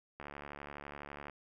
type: click train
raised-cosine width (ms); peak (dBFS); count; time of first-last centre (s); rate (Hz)
0.5; -30; 80; 0.2-1.297; 72
effects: 12-bit

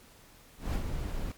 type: noise with ADSR envelope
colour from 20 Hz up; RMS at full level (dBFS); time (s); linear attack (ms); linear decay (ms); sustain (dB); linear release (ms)
brown; -28; 0.58-1.32; 160; 66; -6; 3
effects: pink hiss -57 dBFS RMS until 1.37 s + MP3 96 kbps

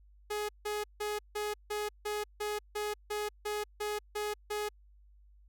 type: tone bursts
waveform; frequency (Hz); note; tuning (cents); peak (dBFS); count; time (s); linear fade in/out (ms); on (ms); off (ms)
sawtooth; 419.3; G#4; +17; -29; 13; 0.3-4.69; 10; 190; 160
effects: added 50 Hz sine -57 dBFS peak until 5.48 s

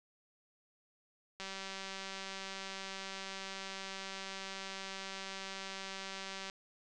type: click train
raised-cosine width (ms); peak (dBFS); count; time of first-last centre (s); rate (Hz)
0.2; -26; 985; 1.4-6.498; 193
effects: resampled to 24000 Hz

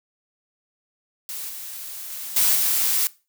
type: noise with level steps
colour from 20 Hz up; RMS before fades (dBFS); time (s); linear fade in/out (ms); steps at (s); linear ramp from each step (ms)
blue; -32 / -35 / -33 / -18 / -21; 1.29-3.07; 0; 1.49 / 2.1 / 2.36 / 2.55; 5
effects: noise-tail reverb RT60 0.3 s tail -20 dB re dry

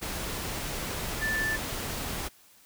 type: tone in noise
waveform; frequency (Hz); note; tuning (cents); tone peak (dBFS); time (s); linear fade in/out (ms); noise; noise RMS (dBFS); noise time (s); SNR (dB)
sine; 1760; A6; 0; -27; 1.21-1.57; 20; pink; -34; 0.01-2.29; +4
effects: white hiss -58 dBFS RMS until 2.65 s

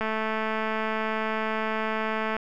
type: click train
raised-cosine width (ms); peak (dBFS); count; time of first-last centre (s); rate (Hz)
0.5; -14; 517; 0.01-2.366; 219
effects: none

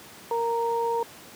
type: tone pair together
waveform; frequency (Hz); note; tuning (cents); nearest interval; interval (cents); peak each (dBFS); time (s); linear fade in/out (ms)
sine; 464.7 / 929.4; A#4 / A#5; -5 / -5; octave; 1200; -26; 0.31-1.03; 2
effects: pink hiss -46 dBFS RMS until 1.35 s + high-pass 150 Hz 12 dB/octave

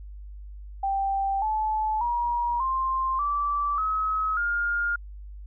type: tone with pitch steps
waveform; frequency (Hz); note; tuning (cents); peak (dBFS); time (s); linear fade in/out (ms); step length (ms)
sine; 784 / 864.9 / 954.1 / 1052.6 / 1161.2 / 1281 / 1413.2; G5 / A5 / A#5 / C6 / D6 / E6 / F6; 0 / -30 / +40 / +10 / -20 / -50 / +20; -23; 0.83-4.96; 5; 590
effects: added 50 Hz sine -38 dBFS peak until 5.46 s

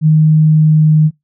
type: tone with pitch glide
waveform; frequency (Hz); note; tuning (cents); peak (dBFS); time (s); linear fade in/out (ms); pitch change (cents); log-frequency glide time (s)
sine; 155.56 to 154.57; D#3 to D#3; 0 to -11; -5; 0.01-1.11; 50; -11; 0.41-1
effects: noise-tail reverb RT60 0.2 s tail -25 dB re dry

